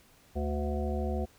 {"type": "harmonic tone with a mistuned harmonic", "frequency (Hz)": 73.42, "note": "D2", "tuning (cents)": 0, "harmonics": [1, 3, 5, 7, 9, 10], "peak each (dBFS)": [-31, -36, -38, -39, -41, -41], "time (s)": [0.35, 1.26], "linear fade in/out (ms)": 20, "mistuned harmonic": 7, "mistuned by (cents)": -17, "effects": ["pink hiss -61 dBFS RMS until 1.38 s"]}